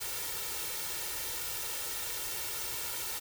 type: noise with comb filter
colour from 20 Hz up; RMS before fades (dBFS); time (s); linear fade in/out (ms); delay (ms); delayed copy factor
white; -37; 0-3.2; 20; 2.2; +0.7
effects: none